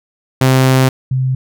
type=tone pair in turn; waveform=sawtooth / sine; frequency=130.81 / 130.22 Hz; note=C3 / C3; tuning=0 / -8 cents; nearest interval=unison; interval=8 cents; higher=first; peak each=-4 / -12 dBFS; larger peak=first; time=0.41-0.89 / 1.11-1.35 s; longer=first; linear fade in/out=5 ms; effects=none